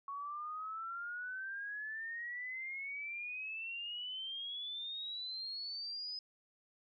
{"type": "exponential sweep", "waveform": "sine", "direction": "up", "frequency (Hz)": [1108.7, 5060], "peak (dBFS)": -40, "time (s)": [0.08, 6.19], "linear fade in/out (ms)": 2, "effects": []}